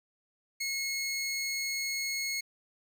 20% pulse tone, 2175 Hz, C#7, 33 cents flat, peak -26 dBFS, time 0.6-2.41 s, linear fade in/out 10 ms, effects none

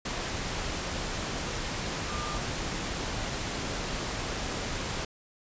sine tone in noise, 1201 Hz, D6, 38 cents sharp, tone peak -37 dBFS, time 2.09-2.38 s, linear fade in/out 5 ms, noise pink, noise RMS -33 dBFS, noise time 0.05-5.05 s, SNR -7 dB, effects resampled to 16000 Hz

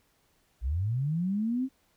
sine linear sweep, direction up, 54.4 to 270 Hz, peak -26 dBFS, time 0.61-1.69 s, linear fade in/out 50 ms, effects pink hiss -69 dBFS RMS until 1.96 s

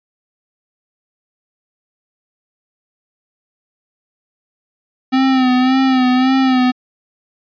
square tone with vibrato, 258.5 Hz, C4, 21 cents flat, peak -11 dBFS, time 5.12-6.72 s, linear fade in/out 20 ms, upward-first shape sine, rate 1.8 Hz, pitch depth 48 cents each way, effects resampled to 11025 Hz

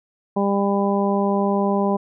harmonic tone, 199.6 Hz, G3, 32 cents sharp, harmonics 1 / 2 / 3 / 4 / 5, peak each -20 / -23 / -25 / -26 / -27 dBFS, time 0.36-1.97 s, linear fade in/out 10 ms, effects none

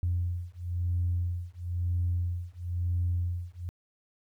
sine beating tone pair, 87.31 / 88.31 Hz, F2 / F2, 0 / +20 cents, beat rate 1 Hz, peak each -30 dBFS, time 0.03-3.69 s, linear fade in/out 0 ms, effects tanh soft clip ceiling -20 dBFS + 11-bit

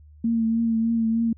sine tone with vibrato, 227.3 Hz, A#3, 43 cents flat, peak -19 dBFS, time 0.24-1.33 s, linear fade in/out 5 ms, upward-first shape triangle, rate 3.3 Hz, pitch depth 34 cents each way, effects added 75 Hz sine -46 dBFS peak until 1.37 s

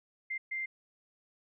sine tone bursts at uneven times, 2093 Hz, C7, in tune, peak -33 dBFS, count 2, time 0.3-0.38 / 0.51-0.66 s, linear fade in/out 10 ms, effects none

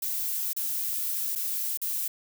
violet noise with dropouts, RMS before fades -30 dBFS, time 0.02-2.08 s, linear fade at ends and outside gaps 5 ms, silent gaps 0.532-0.564 / 1.353-1.357 / 1.774-1.816 s, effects none

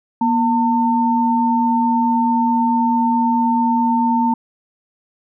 sine tone pair together, 239 / 902.3 Hz, A#3 / A5, +43 / +43 cents, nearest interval octave + major seventh, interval 2300 cents, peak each -16 dBFS, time 0.21-4.34 s, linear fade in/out 5 ms, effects none

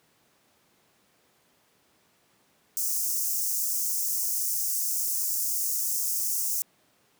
white high-pass noise, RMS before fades -28 dBFS, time 2.77-6.62 s, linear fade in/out 0 ms, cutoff 5500 Hz, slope 48 dB/octave, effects pink hiss -65 dBFS RMS until 7.19 s + high-pass 150 Hz 12 dB/octave

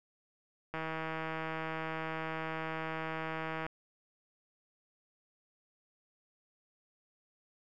click train, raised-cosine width 0.5 ms, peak -23 dBFS, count 469, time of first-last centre 0.74-3.665 s, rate 160 Hz, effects none

